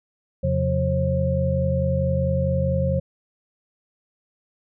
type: tone cluster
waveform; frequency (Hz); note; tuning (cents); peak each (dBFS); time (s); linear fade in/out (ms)
sine; 83.2 / 134.2 / 178.8 / 537; E2 / C3 / F3 / C5; +17 / +44 / +41 / +45; -24 / -24 / -26 / -24; 0.43-3; 10
effects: none